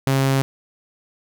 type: tone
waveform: sawtooth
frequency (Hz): 135.1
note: C#3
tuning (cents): -44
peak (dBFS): -12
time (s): 0.07-0.42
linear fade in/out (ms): 0
effects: none